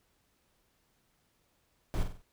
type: noise with echo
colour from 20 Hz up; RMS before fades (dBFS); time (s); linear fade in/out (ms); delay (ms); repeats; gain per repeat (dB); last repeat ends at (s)
brown; -30; 1.94-2.03; 0; 47; 4; -7; 2.218
effects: pink hiss -73 dBFS RMS until 2.32 s

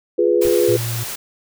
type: chord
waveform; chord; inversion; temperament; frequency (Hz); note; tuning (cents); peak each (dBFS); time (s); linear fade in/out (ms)
sine; F diminished; none; equal; 349.2 / 415.3 / 493.9; F4 / Ab4 / Cb5; 0 / 0 / 0; -17; 0.18-0.77; 10
type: noise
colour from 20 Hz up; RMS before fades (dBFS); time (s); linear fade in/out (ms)
white; -28; 0.41-1.16; 10
type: noise with exponential decay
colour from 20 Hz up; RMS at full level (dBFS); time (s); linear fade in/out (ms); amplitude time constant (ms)
brown; -27; 0.45-0.61; 1; 34
type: tone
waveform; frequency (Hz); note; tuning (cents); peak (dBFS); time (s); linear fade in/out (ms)
triangle; 116.54; A#2; 0; -20; 0.68-1.04; 10
effects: none

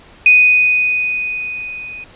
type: tone with level ramp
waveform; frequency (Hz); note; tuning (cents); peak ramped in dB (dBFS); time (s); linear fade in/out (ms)
sine; 2489; D#7; 0; -4 to -28; 0.26-2.04; 2
effects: pink hiss -43 dBFS RMS until 2.15 s + resampled to 8000 Hz

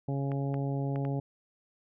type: harmonic tone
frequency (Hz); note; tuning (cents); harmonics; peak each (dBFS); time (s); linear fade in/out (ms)
138.59; C#3; 0; 1 / 2 / 3 / 4 / 5 / 6; -30 / -36 / -40 / -42 / -44 / -46; 0.08-1.2; 5
type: clicks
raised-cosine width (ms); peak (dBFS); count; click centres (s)
0.5; -28; 4; 0.318 / 0.542 / 0.959 / 1.051
effects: none

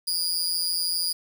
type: tone with amplitude modulation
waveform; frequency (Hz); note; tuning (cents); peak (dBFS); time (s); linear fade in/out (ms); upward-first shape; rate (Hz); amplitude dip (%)
sawtooth; 4861; D#8; -41; -17; 0.07-1.13; 10; sine; 173; 95
effects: 8-bit

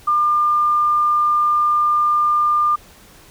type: tone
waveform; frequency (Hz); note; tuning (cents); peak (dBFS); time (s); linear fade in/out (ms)
sine; 1200; D6; +37; -13; 0.07-2.76; 10
effects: pink hiss -46 dBFS RMS until 3.3 s

